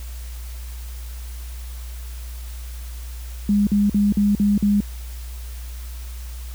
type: tone bursts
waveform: sine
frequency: 204.5 Hz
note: G#3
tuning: 26 cents flat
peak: -14 dBFS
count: 6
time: 3.49-4.805 s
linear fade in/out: 2 ms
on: 180 ms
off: 47 ms
effects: added 60 Hz sine -30 dBFS peak until 6.54 s + white hiss -44 dBFS RMS until 6.54 s